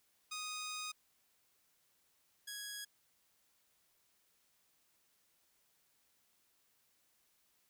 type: tone pair in turn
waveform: 10% pulse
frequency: 1244.5 / 1661.2 Hz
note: D#6 / G#6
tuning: 0 / 0 cents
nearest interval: perfect fourth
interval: 500 cents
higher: second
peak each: -33 / -35 dBFS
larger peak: first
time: 0.31-0.92 / 2.47-2.85 s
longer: first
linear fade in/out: 10 ms
effects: white hiss -75 dBFS RMS until 7.69 s